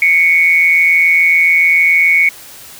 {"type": "tone with amplitude modulation", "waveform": "sine", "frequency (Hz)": 2217, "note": "C#7", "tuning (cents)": 0, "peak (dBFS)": -4, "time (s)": [0.02, 2.29], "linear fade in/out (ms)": 2, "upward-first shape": "sine", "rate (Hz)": 167, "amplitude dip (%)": 60, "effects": ["white hiss -35 dBFS RMS until 2.79 s"]}